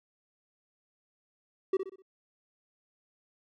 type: tone with echo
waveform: triangle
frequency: 382.5 Hz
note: G4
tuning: 42 cents flat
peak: -21 dBFS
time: 1.73-1.77 s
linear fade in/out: 5 ms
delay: 63 ms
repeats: 4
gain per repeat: -8 dB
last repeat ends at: 2.022 s
effects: none